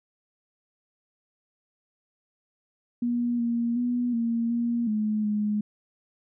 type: tone with pitch steps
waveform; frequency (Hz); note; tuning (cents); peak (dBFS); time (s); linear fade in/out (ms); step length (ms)
sine; 240 / 234.9 / 243.8 / 231.7 / 236 / 213.6 / 209.7; B3 / A#3 / B3 / A#3 / A#3 / G#3 / G#3; -49 / +13 / -22 / -10 / +22 / +49 / +17; -23; 3.02-5.61; 5; 370
effects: none